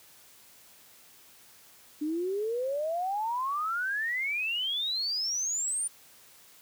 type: exponential sweep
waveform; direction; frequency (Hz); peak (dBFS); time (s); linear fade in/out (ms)
sine; up; 293.7 to 9330; -28; 2.01-5.88; 10
effects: white hiss -56 dBFS RMS until 6.61 s + high-pass 60 Hz 12 dB/octave